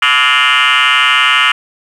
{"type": "tone with frequency modulation", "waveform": "sine", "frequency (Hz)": 2093, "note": "C7", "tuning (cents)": 0, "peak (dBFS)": -5, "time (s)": [0.02, 1.52], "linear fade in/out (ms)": 5, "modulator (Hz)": 134, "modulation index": 7.2, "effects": ["tanh soft clip ceiling -5 dBFS", "7-bit"]}